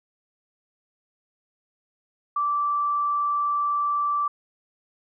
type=tone; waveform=sine; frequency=1166 Hz; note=D6; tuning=13 cents flat; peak=-21 dBFS; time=2.36-4.28 s; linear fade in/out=5 ms; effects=none